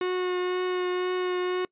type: tone with vibrato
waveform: 45% pulse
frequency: 363.9 Hz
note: F#4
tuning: 29 cents flat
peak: -25 dBFS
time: 0.01-1.65 s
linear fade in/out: 2 ms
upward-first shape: triangle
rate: 2 Hz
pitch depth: 13 cents each way
effects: noise-tail reverb RT60 0.1 s tail -24 dB re dry + resampled to 8000 Hz